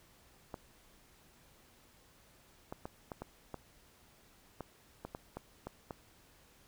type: clicks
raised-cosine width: 1 ms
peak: -27 dBFS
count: 12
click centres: 0.542 / 2.725 / 2.855 / 3.118 / 3.22 / 3.543 / 4.607 / 5.05 / 5.149 / 5.37 / 5.67 / 5.908 s
effects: pink hiss -64 dBFS RMS until 6.67 s